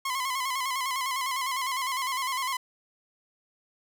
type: tone with vibrato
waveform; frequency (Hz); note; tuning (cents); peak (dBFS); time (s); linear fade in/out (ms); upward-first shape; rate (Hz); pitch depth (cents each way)
sawtooth; 1046; C6; -1; -24; 0.05-2.57; 5; square; 9.9; 61
effects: none